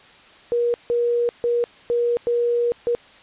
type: tone bursts at uneven times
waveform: sine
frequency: 476.5 Hz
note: A#4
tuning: 38 cents sharp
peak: -17 dBFS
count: 6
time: 0.52-0.74 / 0.9-1.29 / 1.44-1.64 / 1.9-2.17 / 2.27-2.72 / 2.87-2.95 s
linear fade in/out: 0 ms
effects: white hiss -48 dBFS RMS until 3.22 s + resampled to 8000 Hz